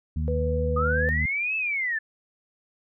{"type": "harmonic tone", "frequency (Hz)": 77.78, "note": "D#2", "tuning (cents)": 0, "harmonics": [1, 2, 3], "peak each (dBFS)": [-25, -31, -35], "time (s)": [0.16, 1.26], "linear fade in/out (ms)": 5}
{"type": "tone with pitch glide", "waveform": "sine", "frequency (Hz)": [493.9, 499.9], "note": ["B4", "B4"], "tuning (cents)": [0, 21], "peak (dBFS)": -26, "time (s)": [0.28, 1.09], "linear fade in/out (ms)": 0, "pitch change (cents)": 21, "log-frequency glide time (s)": [0.85, 0.96]}
{"type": "linear two-way sweep", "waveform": "sine", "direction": "up then down", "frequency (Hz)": [1207, 2637, 1724], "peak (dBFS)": -24, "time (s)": [0.76, 1.99], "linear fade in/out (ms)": 10, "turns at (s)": 1.56}
{"effects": []}